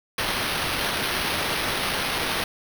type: noise with sample-and-hold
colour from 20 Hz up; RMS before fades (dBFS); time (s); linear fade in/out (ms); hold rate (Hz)
blue; -26; 0.18-2.44; 2; 7350
effects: none